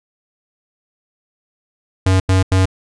square tone bursts, 94.1 Hz, F#2, 30 cents sharp, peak -11 dBFS, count 3, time 2.06-2.656 s, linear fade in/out 5 ms, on 140 ms, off 88 ms, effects resampled to 22050 Hz

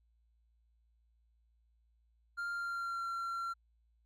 triangle tone with pitch glide, 1396.9 to 1366.6 Hz, F6 to F6, 0 to -38 cents, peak -34 dBFS, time 2.37-3.54 s, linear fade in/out 20 ms, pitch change -38 cents, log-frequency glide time 2.52-3.05 s, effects added 57 Hz sine -69 dBFS peak until 4.05 s

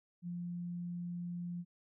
sine tone, 174.61 Hz, F3, in tune, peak -38 dBFS, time 0.22-1.65 s, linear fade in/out 50 ms, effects none

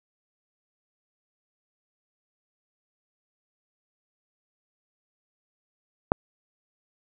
click, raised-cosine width 1 ms, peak -4 dBFS, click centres 6.119 s, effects none

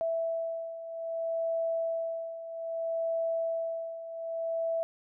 sine beating tone pair, 659.3 / 659.92 Hz, E5 / E5, 0 / +2 cents, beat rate 0.62 Hz, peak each -36 / -31 dBFS, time 0.01-4.83 s, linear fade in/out 0 ms, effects none

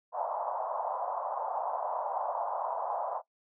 white band-pass noise, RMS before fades -34 dBFS, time 0.12-3.22 s, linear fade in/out 50 ms, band 600 to 1000 Hz, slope 48 dB/octave, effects noise-tail reverb RT60 0.1 s tail -19 dB re dry

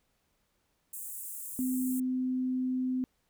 pink high-pass noise, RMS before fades -41 dBFS, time 0.93-2 s, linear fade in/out 5 ms, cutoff 7800 Hz, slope 48 dB/octave
sine tone, 255.9 Hz, C4, 38 cents flat, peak -28 dBFS, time 1.59-3.04 s, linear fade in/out 0 ms
effects pink hiss -75 dBFS RMS until 3.29 s

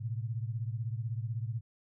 sine beating tone pair, 110.7 / 126.7 Hz, A2 / B2, +11 / +45 cents, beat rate 16 Hz, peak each -34 / -38 dBFS, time 0-1.61 s, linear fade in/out 20 ms, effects none

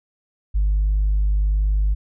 sine tone, 50.7 Hz, G#1, 41 cents flat, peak -14 dBFS, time 0.54-1.95 s, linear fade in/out 20 ms, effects tanh soft clip ceiling -13 dBFS

